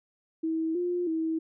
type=tone with pitch steps; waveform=sine; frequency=322.6 / 353.5 / 322.3 Hz; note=E4 / F4 / E4; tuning=-37 / +21 / -39 cents; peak=-26 dBFS; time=0.43-1.39 s; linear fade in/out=10 ms; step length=320 ms; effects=none